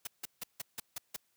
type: noise bursts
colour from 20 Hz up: white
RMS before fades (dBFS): -39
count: 7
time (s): 0.05-1.164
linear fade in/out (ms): 5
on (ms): 22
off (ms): 160
effects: white hiss -75 dBFS RMS until 1.36 s + high-pass 60 Hz 12 dB/octave